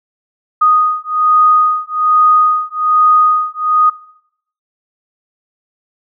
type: beating tone pair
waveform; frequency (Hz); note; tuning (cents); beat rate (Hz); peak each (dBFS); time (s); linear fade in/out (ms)
sine; 1241 / 1242.2; D#6 / D#6; -5 / -3; 1.2; -12; 0.61-3.9; 10
effects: noise-tail reverb RT60 0.7 s tail -18 dB re dry